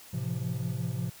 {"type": "chord", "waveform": "triangle", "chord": "F major seventh", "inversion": "first", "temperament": "equal with one note detuned", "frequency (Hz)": [110, 130.81, 169.06, 174.61], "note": ["A2", "C3", "E3", "F3"], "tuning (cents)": [0, 0, 44, 0], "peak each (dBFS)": [-33, -31, -36, -36], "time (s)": [0.13, 1.1], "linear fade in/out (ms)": 10, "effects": ["white hiss -51 dBFS RMS until 1.2 s"]}